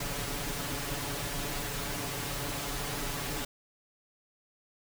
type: noise with comb filter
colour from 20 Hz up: pink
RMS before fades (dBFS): -35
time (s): 0-3.45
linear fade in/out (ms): 5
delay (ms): 7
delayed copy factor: +0.9
effects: none